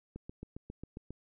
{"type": "click train", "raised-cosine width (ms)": 3, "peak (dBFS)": -30, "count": 8, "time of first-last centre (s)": [0.16, 1.106], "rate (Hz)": 7.4, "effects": []}